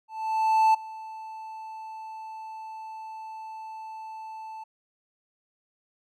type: tone with ADSR envelope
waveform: triangle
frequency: 880 Hz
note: A5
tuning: in tune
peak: -14 dBFS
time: 0.08-4.64 s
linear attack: 660 ms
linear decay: 10 ms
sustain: -21 dB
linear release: 9 ms
effects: none